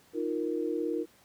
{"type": "chord", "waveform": "sine", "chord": "Eb suspended second", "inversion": "none", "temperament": "equal", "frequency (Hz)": [311.1, 349.2, 466.2], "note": ["Eb4", "F4", "Bb4"], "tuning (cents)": [0, 0, 0], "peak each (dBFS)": -33, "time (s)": [0.13, 1.06], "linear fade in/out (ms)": 50, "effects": ["pink hiss -61 dBFS RMS until 1.24 s", "high-pass 100 Hz 12 dB/octave"]}